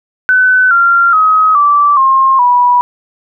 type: tone with pitch steps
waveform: sine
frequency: 1508 / 1382.8 / 1268.1 / 1162.8 / 1066.3 / 977.8 Hz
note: F#6 / F6 / D#6 / D6 / C6 / B5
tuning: +32 / -18 / +33 / -18 / +32 / -18 cents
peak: -5 dBFS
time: 0.29-2.81 s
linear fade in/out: 0 ms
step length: 420 ms
effects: none